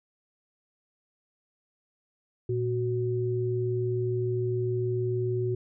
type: tone pair together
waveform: sine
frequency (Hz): 116.88 / 370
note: A#2 / F#4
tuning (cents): +5 / 0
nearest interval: octave + minor sixth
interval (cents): 1995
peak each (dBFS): -28 / -28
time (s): 2.49-5.55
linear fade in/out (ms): 5
effects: none